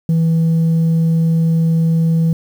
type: tone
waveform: sine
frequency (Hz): 163.7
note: E3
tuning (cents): -12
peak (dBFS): -8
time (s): 0.09-2.33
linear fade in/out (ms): 2
effects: tanh soft clip ceiling -10 dBFS + 7-bit